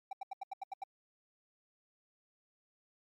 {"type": "tone bursts", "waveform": "triangle", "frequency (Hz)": 778, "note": "G5", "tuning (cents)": -13, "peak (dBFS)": -35, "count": 8, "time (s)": [0.11, 0.838], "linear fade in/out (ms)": 5, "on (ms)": 21, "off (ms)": 80, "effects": ["MP3 96 kbps"]}